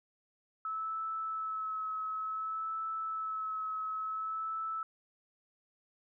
sine tone with vibrato, 1300 Hz, E6, 24 cents flat, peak -34 dBFS, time 0.65-4.83 s, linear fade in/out 2 ms, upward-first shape sine, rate 0.56 Hz, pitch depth 18 cents each way, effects none

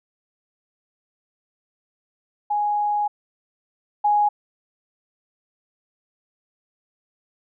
sine tone pair in turn, 830.6 / 830.6 Hz, G#5 / G#5, 0 / 0 cents, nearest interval unison, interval 0 cents, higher neither, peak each -19 / -15 dBFS, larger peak second, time 2.5-3.08 / 4.04-4.29 s, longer first, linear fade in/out 10 ms, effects none

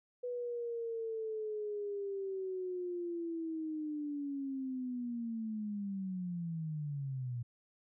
sine linear sweep, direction down, 493.9 to 117.7 Hz, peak -36 dBFS, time 0.23-7.43 s, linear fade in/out 10 ms, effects none

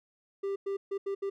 triangle tone bursts at uneven times, 394.8 Hz, G4, 12 cents sharp, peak -28 dBFS, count 5, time 0.43-0.56 / 0.66-0.77 / 0.91-0.98 / 1.06-1.15 / 1.22-1.3 s, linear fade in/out 10 ms, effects none

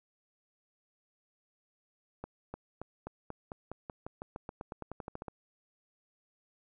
accelerating click train, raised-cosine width 1 ms, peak -26 dBFS, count 21, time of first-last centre 2.24-5.282 s, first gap 300 ms, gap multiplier 0.92, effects none

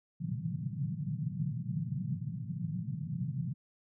pink band-pass noise, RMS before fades -36 dBFS, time 0.2-3.54 s, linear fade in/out 20 ms, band 120 to 180 Hz, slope 48 dB/octave, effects none

